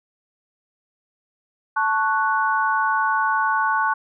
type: chord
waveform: sine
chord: F# minor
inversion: first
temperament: equal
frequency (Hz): 880 / 1108.7 / 1480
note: A5 / C#6 / F#6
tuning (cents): 0 / 0 / 0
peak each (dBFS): -22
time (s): 1.76-3.94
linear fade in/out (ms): 10
effects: none